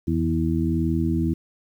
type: harmonic tone with a mistuned harmonic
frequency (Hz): 81.6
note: E2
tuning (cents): -17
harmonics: 1 / 2 / 3 / 4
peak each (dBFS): -25 / -25 / -26 / -25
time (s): 0.07-1.34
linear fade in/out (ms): 10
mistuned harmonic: 1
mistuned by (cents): +46
effects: 9-bit